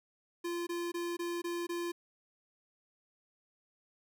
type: tone bursts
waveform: square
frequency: 345.1 Hz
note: F4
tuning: 21 cents flat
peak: -35 dBFS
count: 6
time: 0.44-1.92 s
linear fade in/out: 10 ms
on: 230 ms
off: 20 ms
effects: none